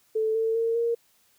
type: tone with pitch steps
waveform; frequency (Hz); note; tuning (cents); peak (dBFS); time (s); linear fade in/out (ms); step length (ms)
sine; 439 / 448 / 457.1 / 466.4; A4 / A4 / A#4 / A#4; -4 / +31 / -34 / +1; -22; 0.15-0.95; 10; 200
effects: white hiss -64 dBFS RMS until 1.38 s